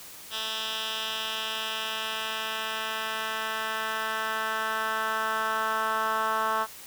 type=tone with band-pass filter sweep; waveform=10% pulse; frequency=220 Hz; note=A3; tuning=in tune; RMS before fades=-30 dBFS; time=0.3-6.67 s; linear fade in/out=50 ms; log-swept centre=3500 to 1200 Hz; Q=2; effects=white hiss -45 dBFS RMS until 6.86 s